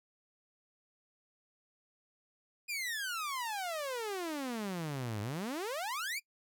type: exponential two-way sweep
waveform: sawtooth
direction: down then up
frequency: 2489 to 99.8 to 2489 Hz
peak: -32 dBFS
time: 2.68-6.2 s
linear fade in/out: 20 ms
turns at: 5.21 s
effects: noise-tail reverb RT60 0.1 s tail -23 dB re dry